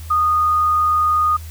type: tone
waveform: sine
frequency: 1233 Hz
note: D#6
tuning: 16 cents flat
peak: -13 dBFS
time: 0.1-1.37 s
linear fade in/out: 10 ms
effects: added 80 Hz sine -30 dBFS peak until 1.5 s + white hiss -43 dBFS RMS until 1.5 s